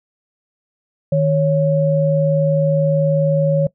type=tone pair together; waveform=sine; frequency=155.56 / 554.4 Hz; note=D#3 / C#5; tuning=0 / 0 cents; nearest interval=octave + minor seventh; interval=2200 cents; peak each=-15 dBFS; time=1.12-3.67 s; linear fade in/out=5 ms; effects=noise-tail reverb RT60 0.1 s tail -20 dB re dry